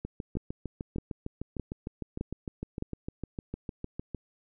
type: two click trains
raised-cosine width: 3 ms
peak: -22 / -19 dBFS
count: 28 / 5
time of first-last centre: 0.05-4.147 / 0.37-2.824 s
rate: 6.59 / 1.63 Hz
effects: none